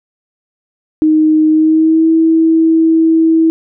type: tone with pitch glide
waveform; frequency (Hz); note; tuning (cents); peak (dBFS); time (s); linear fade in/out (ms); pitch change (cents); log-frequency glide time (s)
sine; 311.1 to 324.1; D#4 to E4; 0 to -29; -6; 1.02-3.5; 0; +71; 1.49-2.09
effects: none